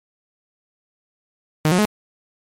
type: tone with pitch steps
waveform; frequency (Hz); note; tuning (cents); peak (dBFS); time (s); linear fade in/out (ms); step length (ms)
sawtooth; 154.7 / 180.81 / 211.3; D#3 / F#3 / G#3; -10 / -40 / +30; -10; 1.65-1.851; 0; 67
effects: MP3 64 kbps